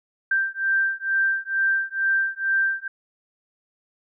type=beating tone pair; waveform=sine; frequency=1571 / 1573.2 Hz; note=G6 / G6; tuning=+3 / +6 cents; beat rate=2.2 Hz; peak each=-23 dBFS; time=0.31-2.88 s; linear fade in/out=5 ms; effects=none